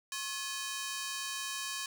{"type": "ring-modulated tone", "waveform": "10% pulse", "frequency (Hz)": 1396.9, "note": "F6", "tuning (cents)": 0, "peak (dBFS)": -25, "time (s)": [0.12, 1.86], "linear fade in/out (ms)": 2, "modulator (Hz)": 310, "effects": []}